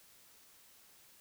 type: silence
effects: white hiss -62 dBFS RMS until 1.2 s